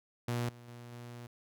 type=tone with level steps; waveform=sawtooth; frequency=119.9 Hz; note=A#2; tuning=49 cents sharp; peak=-28 / -47 / -43 / -41 dBFS; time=0.28-1.27 s; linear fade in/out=5 ms; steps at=0.49 / 0.68 / 0.92 s; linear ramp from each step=2 ms; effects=none